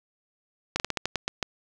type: slowing click train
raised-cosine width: 0.2 ms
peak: -9 dBFS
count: 9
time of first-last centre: 0.76-1.428 s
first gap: 39 ms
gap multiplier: 1.21
effects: none